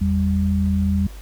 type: tone pair together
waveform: sine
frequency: 82.21 / 196 Hz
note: E2 / G3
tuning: -4 / 0 cents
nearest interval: octave + minor third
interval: 1504 cents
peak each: -19 dBFS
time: 0.01-1.07 s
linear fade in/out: 5 ms
effects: added 50 Hz sine -34 dBFS peak until 1.21 s + pink hiss -46 dBFS RMS until 1.21 s